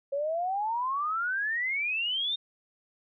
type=exponential sweep; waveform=sine; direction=up; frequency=546 to 3695 Hz; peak=-27 dBFS; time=0.12-2.36 s; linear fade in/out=10 ms; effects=none

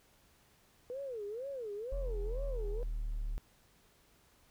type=tone with vibrato; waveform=sine; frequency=476 Hz; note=A#4; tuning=36 cents sharp; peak=-38 dBFS; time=0.9-2.83 s; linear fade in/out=0 ms; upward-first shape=sine; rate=2.1 Hz; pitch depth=280 cents each way
type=exponential sweep; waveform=triangle; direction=down; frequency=43.65 to 36.33 Hz; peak=-31 dBFS; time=1.92-3.38 s; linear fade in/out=0 ms
effects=tanh soft clip ceiling -29 dBFS + pink hiss -67 dBFS RMS until 4.5 s

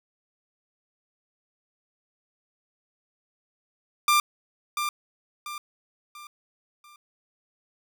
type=tone with echo; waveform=sawtooth; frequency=1190 Hz; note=D6; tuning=22 cents sharp; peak=-14 dBFS; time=4.08-4.2 s; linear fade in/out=2 ms; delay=690 ms; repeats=4; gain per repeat=-8 dB; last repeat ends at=6.96 s; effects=none

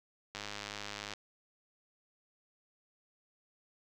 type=click train; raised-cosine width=0.2 ms; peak=-23 dBFS; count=82; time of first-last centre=0.35-1.136 s; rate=103 Hz; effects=none

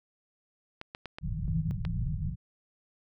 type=clicks; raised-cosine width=0.3 ms; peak=-23 dBFS; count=5; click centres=0.814 / 0.949 / 1.057 / 1.185 / 1.851 s
type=low-pass noise; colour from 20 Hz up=white; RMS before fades=-32 dBFS; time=1.21-2.36 s; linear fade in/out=50 ms; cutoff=180 Hz; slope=96 dB/octave
type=tone; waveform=sine; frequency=158 Hz; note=D#3; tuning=27 cents sharp; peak=-30 dBFS; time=1.48-1.71 s; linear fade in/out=0 ms
effects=none

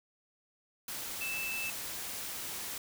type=tone in noise; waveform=sine; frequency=2637 Hz; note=E7; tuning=in tune; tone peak=-35 dBFS; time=1.21-1.7 s; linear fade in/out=2 ms; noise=white; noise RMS=-40 dBFS; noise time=0.88-2.78 s; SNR=+2 dB; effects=none

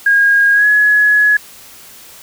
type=tone with pitch glide; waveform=sine; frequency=1630 to 1688.5 Hz; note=G#6 to G#6; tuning=-33 to +28 cents; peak=-7 dBFS; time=0.06-1.37 s; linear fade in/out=5 ms; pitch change=+61 cents; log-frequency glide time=0.53-0.67 s; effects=white hiss -38 dBFS RMS until 2.22 s

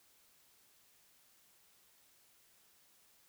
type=silence; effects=white hiss -68 dBFS RMS until 3.28 s

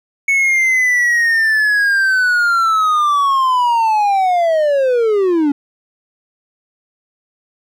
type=linear sweep; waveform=triangle; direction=down; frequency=2217 to 277.2 Hz; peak=-9 dBFS; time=0.28-5.52 s; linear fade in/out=5 ms; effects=none

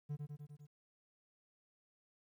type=tone with echo; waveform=triangle; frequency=146.83 Hz; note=D3; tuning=in tune; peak=-36 dBFS; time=0.09-0.17 s; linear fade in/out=20 ms; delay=100 ms; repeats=5; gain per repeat=-3 dB; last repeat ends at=0.67 s; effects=13-bit

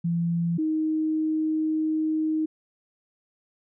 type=tone pair in turn; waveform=sine; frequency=169.6 / 313.2 Hz; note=E3 / D#4; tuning=+50 / +11 cents; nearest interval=major seventh; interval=1061 cents; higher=second; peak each=-22 dBFS; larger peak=neither; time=0.04-0.58 / 0.58-2.46 s; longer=second; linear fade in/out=10 ms; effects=none

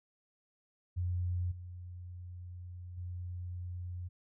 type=tone with level steps; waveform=sine; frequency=89.1 Hz; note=F2; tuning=35 cents sharp; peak=-31 / -43 / -38 dBFS; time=0.96-4.09 s; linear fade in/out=20 ms; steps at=1.51 / 2.97 s; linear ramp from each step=10 ms; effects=none

